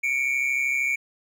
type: tone pair together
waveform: triangle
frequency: 2234 / 2367 Hz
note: C#7 / D7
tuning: +13 / +13 cents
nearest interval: minor second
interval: 100 cents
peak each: -23 dBFS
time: 0.03-0.96 s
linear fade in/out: 10 ms
effects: none